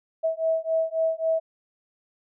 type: beating tone pair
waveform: sine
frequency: 646 / 649.7 Hz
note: E5 / E5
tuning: -35 / -25 cents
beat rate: 3.7 Hz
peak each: -25 dBFS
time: 0.23-1.4 s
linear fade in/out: 20 ms
effects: none